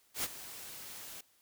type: noise with ADSR envelope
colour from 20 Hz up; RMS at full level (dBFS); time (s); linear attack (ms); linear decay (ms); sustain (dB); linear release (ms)
white; -33; 0.14-1.21; 98; 33; -14; 6
effects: white hiss -69 dBFS RMS until 1.41 s